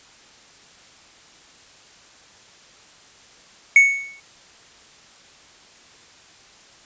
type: tone with exponential decay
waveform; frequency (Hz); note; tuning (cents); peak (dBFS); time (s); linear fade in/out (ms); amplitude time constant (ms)
triangle; 2217; C#7; 0; -4; 3.76-4.2; 2; 94
effects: white hiss -49 dBFS RMS until 6.85 s + resampled to 16000 Hz